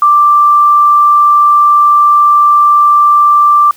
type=tone; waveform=sine; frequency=1177 Hz; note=D6; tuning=3 cents sharp; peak=-3 dBFS; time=0.02-3.71 s; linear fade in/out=2 ms; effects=white hiss -41 dBFS RMS until 3.76 s